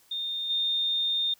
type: tone with level steps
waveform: sine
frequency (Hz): 3642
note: A#7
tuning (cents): -41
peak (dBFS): -29 / -24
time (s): 0.11-1.34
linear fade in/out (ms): 5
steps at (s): 0.49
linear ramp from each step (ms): 20
effects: white hiss -61 dBFS RMS until 1.39 s